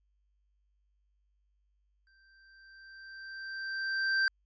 square tone with exponential growth, 1566 Hz, G6, 2 cents flat, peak -25 dBFS, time 2.07-4.28 s, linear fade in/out 1 ms, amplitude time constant 480 ms, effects added 50 Hz sine -70 dBFS peak until 4.45 s + resampled to 16000 Hz

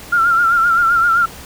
sine tone with vibrato, 1378 Hz, F6, 24 cents flat, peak -10 dBFS, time 0.12-1.26 s, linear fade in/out 10 ms, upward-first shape sine, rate 7.7 Hz, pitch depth 61 cents each way, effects pink hiss -35 dBFS RMS until 1.45 s

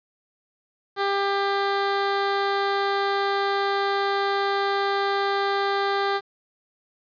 15% pulse tone, 397.5 Hz, G4, 24 cents sharp, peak -15 dBFS, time 0.96-6.21 s, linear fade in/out 50 ms, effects resampled to 11025 Hz + 9-bit

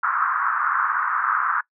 pink band-pass noise, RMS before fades -22 dBFS, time 0.03-1.61 s, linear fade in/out 5 ms, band 1100 to 1500 Hz, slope 48 dB/octave, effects noise-tail reverb RT60 0.1 s tail -22 dB re dry

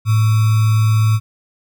sine tone with sample-and-hold, 109 Hz, A2, 16 cents flat, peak -10 dBFS, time 0.05-1.2 s, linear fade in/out 50 ms, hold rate 1225 Hz, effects none

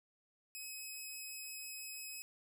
10% pulse tone, 2551 Hz, D#7, 43 cents sharp, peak -36 dBFS, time 0.55-2.22 s, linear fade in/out 0 ms, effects none

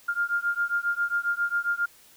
sine beating tone pair, 1401 / 1408.4 Hz, F6 / F6, +5 / +14 cents, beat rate 7.4 Hz, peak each -27 dBFS, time 0.08-1.86 s, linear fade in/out 10 ms, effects white hiss -55 dBFS RMS until 2.16 s

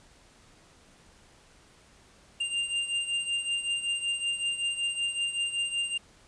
square beating tone pair, 2794 / 2799.3 Hz, F7 / F7, 0 / +3 cents, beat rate 5.3 Hz, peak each -30 / -35 dBFS, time 2.4-5.98 s, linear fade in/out 10 ms, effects pink hiss -58 dBFS RMS until 6.27 s + resampled to 22050 Hz

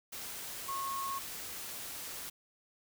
sine tone in noise, 1091 Hz, C#6, 28 cents flat, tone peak -35 dBFS, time 0.68-1.19 s, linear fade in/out 10 ms, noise white, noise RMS -43 dBFS, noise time 0.12-2.3 s, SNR +5 dB, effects none

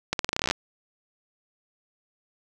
accelerating click train, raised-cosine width 0.2 ms, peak -7 dBFS, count 14, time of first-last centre 0.13-0.511 s, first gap 62 ms, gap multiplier 0.86, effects none

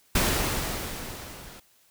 pink noise with level ramp, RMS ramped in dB -22 to -46 dBFS, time 0.15-1.6 s, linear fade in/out 5 ms, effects white hiss -62 dBFS RMS until 1.9 s

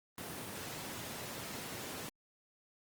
pink high-pass noise, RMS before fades -44 dBFS, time 0.18-2.09 s, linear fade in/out 0 ms, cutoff 100 Hz, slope 24 dB/octave, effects Opus 24 kbps

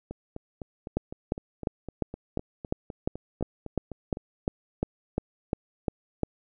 two click trains, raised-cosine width 2 ms, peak -23 / -12 dBFS, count 17 / 16, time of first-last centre 0.11-4.171 / 0.97-6.233 s, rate 3.94 / 2.85 Hz, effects none

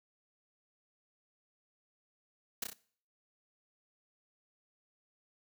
white noise with echo, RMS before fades -35 dBFS, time 2.62-2.64 s, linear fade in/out 5 ms, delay 31 ms, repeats 3, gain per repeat -4 dB, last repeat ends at 2.733 s, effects noise-tail reverb RT60 0.5 s tail -20 dB re dry

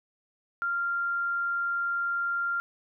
sine tone, 1390 Hz, F6, 9 cents flat, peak -26 dBFS, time 0.62-2.6 s, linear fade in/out 0 ms, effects none

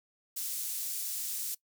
pink high-pass noise, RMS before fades -36 dBFS, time 0.36-1.55 s, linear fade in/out 10 ms, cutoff 8000 Hz, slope 12 dB/octave, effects noise-tail reverb RT60 0.1 s tail -21 dB re dry

